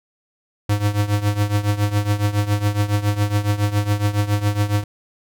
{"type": "tone with tremolo", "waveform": "square", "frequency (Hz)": 103.2, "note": "G#2", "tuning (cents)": -10, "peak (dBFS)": -14, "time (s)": [0.69, 4.84], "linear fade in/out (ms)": 5, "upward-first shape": "triangle", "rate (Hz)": 7.2, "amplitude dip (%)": 85, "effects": []}